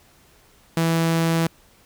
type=tone; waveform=sawtooth; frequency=164.81 Hz; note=E3; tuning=in tune; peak=-14 dBFS; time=0.77-1.47 s; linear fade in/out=2 ms; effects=pink hiss -55 dBFS RMS until 1.85 s